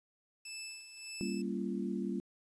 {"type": "tone with tremolo", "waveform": "15% pulse", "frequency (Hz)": 2629, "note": "E7", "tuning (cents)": -5, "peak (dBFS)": -34, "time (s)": [0.45, 1.42], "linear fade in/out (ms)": 5, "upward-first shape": "sine", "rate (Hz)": 1.7, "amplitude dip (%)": 65}
{"type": "chord", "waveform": "sine", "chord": "G half-diminished seventh", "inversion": "none", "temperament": "equal with one note detuned", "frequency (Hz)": [196, 233.1, 277.2, 343.8], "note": ["G3", "Bb3", "Db4", "F4"], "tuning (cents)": [0, 0, 0, -27], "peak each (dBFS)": [-37, -39, -42, -40], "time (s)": [1.21, 2.2], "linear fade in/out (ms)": 0}
{"effects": ["resampled to 22050 Hz", "11-bit"]}